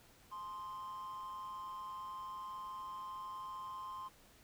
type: tone with amplitude modulation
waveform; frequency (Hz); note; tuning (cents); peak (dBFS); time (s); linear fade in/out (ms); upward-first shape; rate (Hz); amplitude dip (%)
triangle; 1046.5; C6; 0; -38; 0.31-4.09; 20; sine; 191; 60
effects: tanh soft clip ceiling -35 dBFS + pink hiss -64 dBFS RMS until 4.43 s